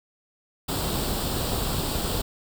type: noise with comb filter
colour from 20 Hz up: pink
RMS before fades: -27 dBFS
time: 0.68-2.22 s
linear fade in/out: 10 ms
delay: 0.24 ms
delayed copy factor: +0.6
effects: none